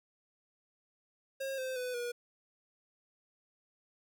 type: tone with pitch steps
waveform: square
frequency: 539 / 519.1 / 500 / 481.6 Hz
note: C#5 / C5 / B4 / B4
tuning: -49 / -14 / +21 / -44 cents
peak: -36 dBFS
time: 1.4-2.12 s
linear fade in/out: 10 ms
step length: 180 ms
effects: none